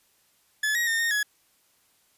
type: tone with pitch steps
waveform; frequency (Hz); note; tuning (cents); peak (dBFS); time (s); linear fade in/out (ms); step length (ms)
40% pulse; 1719 / 1890 / 1825 / 1844 / 1683; A6 / A#6 / A#6 / A#6 / G#6; -41 / +23 / -37 / -19 / +23; -22; 0.63-1.23; 5; 120
effects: white hiss -65 dBFS RMS until 2.17 s + resampled to 32000 Hz